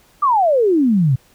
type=exponential sweep; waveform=sine; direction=down; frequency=1220 to 121.9 Hz; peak=-11 dBFS; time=0.22-1.16 s; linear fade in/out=10 ms; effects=pink hiss -53 dBFS RMS until 1.34 s